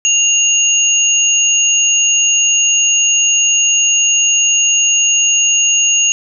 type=tone pair together; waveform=sine; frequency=2794 / 6645 Hz; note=F7 / G#8; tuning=0 / 0 cents; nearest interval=octave + minor third; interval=1500 cents; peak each=-13 / -11 dBFS; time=0.05-6.12 s; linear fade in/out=0 ms; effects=none